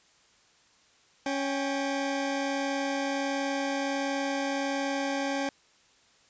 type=tone pair together; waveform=20% pulse; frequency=277.2 / 790.2 Hz; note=C#4 / G5; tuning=0 / +14 cents; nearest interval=octave + tritone; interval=1814 cents; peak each=-24 / -30 dBFS; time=1.26-5.49 s; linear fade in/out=2 ms; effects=white hiss -62 dBFS RMS until 6.29 s + resampled to 16000 Hz